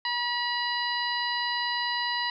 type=harmonic tone with a mistuned harmonic; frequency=965 Hz; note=B5; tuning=40 cents flat; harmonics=1 / 2 / 3 / 4 / 5; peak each=-31 / -31 / -35 / -33 / -36 dBFS; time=0.05-2.3 s; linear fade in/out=2 ms; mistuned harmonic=4; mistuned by=+64 cents; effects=none